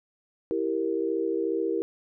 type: chord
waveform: sine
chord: E diminished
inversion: none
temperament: equal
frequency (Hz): 329.6 / 392 / 466.2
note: E4 / G4 / Bb4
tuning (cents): 0 / 0 / 0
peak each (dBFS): -29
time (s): 0.51-1.82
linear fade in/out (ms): 0
effects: none